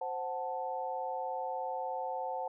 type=chord; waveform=sine; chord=F# diminished; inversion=second; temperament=equal; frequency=523.3 / 740 / 880 Hz; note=C5 / F#5 / A5; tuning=0 / 0 / 0 cents; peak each=-39 / -38 / -38 dBFS; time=0.01-2.48 s; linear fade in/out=5 ms; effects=none